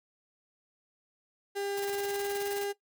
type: tone with pitch glide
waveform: 35% pulse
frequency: 400.4 to 403.2 Hz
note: G4 to G4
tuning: +37 to +49 cents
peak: -30 dBFS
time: 1.55-2.73 s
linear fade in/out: 20 ms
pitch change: +12 cents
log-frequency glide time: 1.84-2.48 s
type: noise with tremolo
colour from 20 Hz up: white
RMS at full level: -41 dBFS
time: 1.77-2.66 s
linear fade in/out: 5 ms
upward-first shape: square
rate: 19 Hz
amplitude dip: 75%
effects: noise-tail reverb RT60 0.1 s tail -17 dB re dry